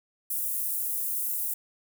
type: high-pass noise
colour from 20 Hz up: pink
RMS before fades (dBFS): -30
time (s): 0.3-1.54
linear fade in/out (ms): 5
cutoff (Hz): 11000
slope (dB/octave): 24
effects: none